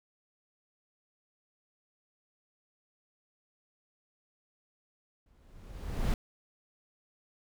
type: noise with exponential growth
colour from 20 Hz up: brown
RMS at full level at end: -26 dBFS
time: 5.26-6.14 s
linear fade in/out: 2 ms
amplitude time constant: 190 ms
effects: none